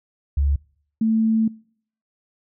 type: tone pair in turn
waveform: sine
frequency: 70.7 / 222.1 Hz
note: C#2 / A3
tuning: +35 / +16 cents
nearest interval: octave + minor sixth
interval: 1981 cents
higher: second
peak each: -16 dBFS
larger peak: neither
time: 0.37-0.56 / 1.01-1.48 s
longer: second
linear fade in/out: 5 ms
effects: noise-tail reverb RT60 0.6 s tail -25 dB re dry